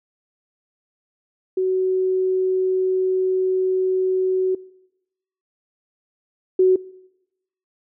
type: tone pair in turn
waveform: sine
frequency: 373.9 / 372.2 Hz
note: F#4 / F#4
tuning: +18 / +10 cents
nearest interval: unison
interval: 8 cents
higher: first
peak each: -17 / -11 dBFS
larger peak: second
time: 1.57-4.55 / 6.59-6.76 s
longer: first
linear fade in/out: 5 ms
effects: noise-tail reverb RT60 0.9 s tail -22 dB re dry